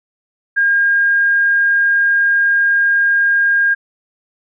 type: tone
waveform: sine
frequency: 1616 Hz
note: G#6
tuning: 48 cents flat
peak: -10 dBFS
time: 0.56-3.75 s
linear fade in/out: 20 ms
effects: none